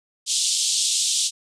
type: band-pass noise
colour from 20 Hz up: white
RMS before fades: -22 dBFS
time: 0.26-1.31 s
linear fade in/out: 50 ms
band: 3100 to 8800 Hz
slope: 48 dB/octave
effects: none